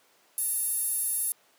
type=tone with high-pass filter; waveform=sawtooth; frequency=914 Hz; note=A#5; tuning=34 cents flat; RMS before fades=-29 dBFS; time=0.38-1.32 s; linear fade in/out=0 ms; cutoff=11000 Hz; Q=6.3; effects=pink hiss -62 dBFS RMS until 1.58 s + high-pass 400 Hz 12 dB/octave